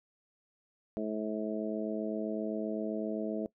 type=harmonic tone; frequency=107.7 Hz; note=A2; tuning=37 cents flat; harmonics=2 / 3 / 4 / 5 / 6; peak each=-36 / -38 / -39 / -42 / -39 dBFS; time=0.97-3.46 s; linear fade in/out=0 ms; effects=noise-tail reverb RT60 0.1 s tail -20 dB re dry